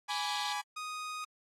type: chord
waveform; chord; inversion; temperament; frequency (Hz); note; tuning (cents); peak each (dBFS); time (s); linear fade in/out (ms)
sawtooth; G# diminished; none; equal with one note detuned; 830.6 / 987.8 / 1159.2; G#5 / B5 / D6; 0 / 0 / -23; -32 / -36 / -37; 0.08-0.62; 20
type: band-pass noise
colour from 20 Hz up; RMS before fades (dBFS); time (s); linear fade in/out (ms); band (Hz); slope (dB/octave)
white; -40; 0.1-0.53; 5; 3000 to 4700; 96
type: tone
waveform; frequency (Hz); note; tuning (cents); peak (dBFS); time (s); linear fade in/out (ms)
sawtooth; 1244.5; D#6; 0; -34; 0.76-1.25; 10
effects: low-pass 9000 Hz 12 dB/octave + AAC 48 kbps